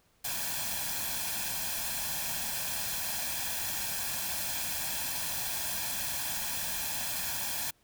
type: noise with comb filter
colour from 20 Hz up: white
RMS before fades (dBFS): -34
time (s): 0.24-7.71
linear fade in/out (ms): 10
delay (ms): 1.2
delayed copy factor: +0.65
effects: pink hiss -68 dBFS RMS until 7.83 s